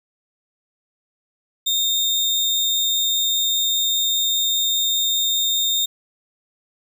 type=tone with sample-and-hold; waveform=sine; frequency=3660 Hz; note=A#7; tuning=32 cents flat; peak=-17 dBFS; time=1.66-5.86 s; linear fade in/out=10 ms; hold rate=11025 Hz; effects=none